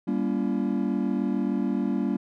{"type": "chord", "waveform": "triangle", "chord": "G diminished seventh", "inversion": "none", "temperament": "just", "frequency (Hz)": [196, 235.2, 282.2, 338.7], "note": ["G3", "Bb3", "Db4", "Fb4"], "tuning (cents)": [0, 16, 31, 47], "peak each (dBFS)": [-26, -26, -27, -31], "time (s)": [0.07, 2.17], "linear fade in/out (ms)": 10, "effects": []}